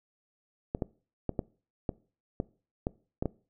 clicks, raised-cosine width 2 ms, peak -16 dBFS, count 9, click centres 0.749 / 0.822 / 1.293 / 1.392 / 1.892 / 2.401 / 2.869 / 3.225 / 3.257 s, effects noise-tail reverb RT60 0.4 s tail -22 dB re dry

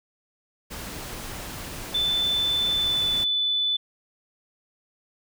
pink noise, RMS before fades -36 dBFS, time 0.7-3.25 s, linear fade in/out 20 ms
sine tone with pitch glide, 3520 to 3492 Hz, A7 to A7, 0 to -14 cents, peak -21 dBFS, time 1.94-3.77 s, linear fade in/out 10 ms, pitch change -14 cents, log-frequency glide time 2.76-3.08 s
effects none

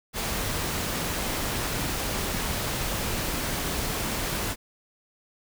pink noise, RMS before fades -29 dBFS, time 0.13-4.56 s, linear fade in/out 50 ms, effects none

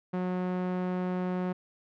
sawtooth tone with low-pass filter, 182.1 Hz, F#3, 27 cents flat, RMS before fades -31 dBFS, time 0.13-1.53 s, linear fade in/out 10 ms, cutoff 1500 Hz, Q 0.59, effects none

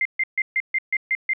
sine tone bursts, 2093 Hz, C7, in tune, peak -18 dBFS, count 8, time 0.01-1.334 s, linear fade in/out 2 ms, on 43 ms, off 140 ms, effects none

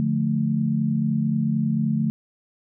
sine chord, D minor, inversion none, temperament just, 146.83 / 176.2 / 220.2 Hz, D3 / F3 / A3, 0 / +16 / +2 cents, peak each -24 / -27 / -22 dBFS, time 0-2.1 s, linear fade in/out 0 ms, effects none

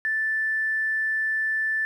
triangle tone with tanh clipping, 1760 Hz, A6, in tune, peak -22 dBFS, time 0.05-1.85 s, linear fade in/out 0 ms, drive 3 dB, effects none

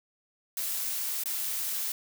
blue noise with dropouts, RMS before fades -32 dBFS, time 0.57-1.92 s, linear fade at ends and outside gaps 2 ms, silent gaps 1.237-1.257 s, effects none

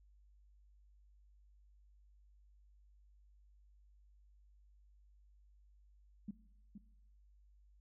sine tone with echo, 205.5 Hz, G#3, 18 cents flat, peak -40 dBFS, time 6.28-6.31 s, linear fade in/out 5 ms, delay 470 ms, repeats 1, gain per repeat -8 dB, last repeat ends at 6.78 s, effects noise-tail reverb RT60 0.9 s tail -20 dB re dry + added 50 Hz sine -63 dBFS peak until 7.8 s

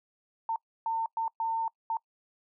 sine tone bursts at uneven times, 904 Hz, A5, 47 cents sharp, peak -27 dBFS, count 5, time 0.49-0.56 / 0.86-1.06 / 1.17-1.28 / 1.4-1.68 / 1.9-1.97 s, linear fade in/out 2 ms, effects noise-tail reverb RT60 0.1 s tail -25 dB re dry

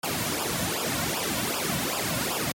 pink noise with flanger, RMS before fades -28 dBFS, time 0.03-2.52 s, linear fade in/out 5 ms, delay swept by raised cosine 0.48 to 2.48 ms, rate 2.6 Hz, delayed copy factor -1, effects high-pass 80 Hz 12 dB/octave + MP3 64 kbps

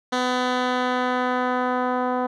10% pulse tone with low-pass filter sweep, 251 Hz, B3, 28 cents sharp, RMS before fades -23 dBFS, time 0.12-2.27 s, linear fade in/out 10 ms, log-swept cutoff 5200 to 960 Hz, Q 0.95, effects none

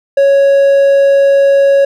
triangle tone, 554.4 Hz, C#5, in tune, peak -3 dBFS, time 0.17-1.85 s, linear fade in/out 5 ms, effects none

